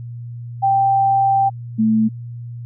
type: tone pair in turn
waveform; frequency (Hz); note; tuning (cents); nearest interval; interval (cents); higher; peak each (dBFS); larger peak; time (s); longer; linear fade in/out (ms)
sine; 784 / 220; G5 / A3; 0 / 0; octave + minor seventh; 2200; first; -12; neither; 0.62-1.5 / 1.78-2.09; first; 20
effects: added 119 Hz sine -28 dBFS peak until 2.65 s